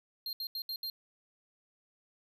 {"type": "tone bursts at uneven times", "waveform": "square", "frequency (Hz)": 4196, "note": "C8", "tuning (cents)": 4, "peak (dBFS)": -36, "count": 5, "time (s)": [[0.26, 0.33], [0.4, 0.47], [0.55, 0.62], [0.69, 0.76], [0.83, 0.9]], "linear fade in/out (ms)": 2, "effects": []}